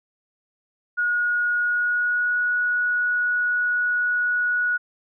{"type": "tone with pitch glide", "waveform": "sine", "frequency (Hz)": [1446, 1462], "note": ["F#6", "F#6"], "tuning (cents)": [-40, -21], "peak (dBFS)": -19, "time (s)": [0.97, 4.78], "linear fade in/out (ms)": 20, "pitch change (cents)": 19, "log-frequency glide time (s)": [1.59, 2.42], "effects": []}